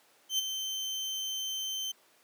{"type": "tone with ADSR envelope", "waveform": "30% pulse", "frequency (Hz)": 3099, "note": "G7", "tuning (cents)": -21, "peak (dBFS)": -22, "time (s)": [0.29, 1.92], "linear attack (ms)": 96, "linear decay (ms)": 17, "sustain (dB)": -8, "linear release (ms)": 10, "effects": ["pink hiss -63 dBFS RMS until 2.23 s", "high-pass 400 Hz 12 dB/octave"]}